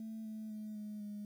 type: tone with pitch steps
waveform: sine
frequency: 221.1 / 217.6 / 214.1 / 210.6 / 207.2 Hz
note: A3 / A3 / A3 / G#3 / G#3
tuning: +9 / -19 / -47 / +24 / -4 cents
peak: -40 dBFS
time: 0-1.25 s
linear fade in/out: 2 ms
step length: 250 ms
effects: tanh soft clip ceiling -39 dBFS + 11-bit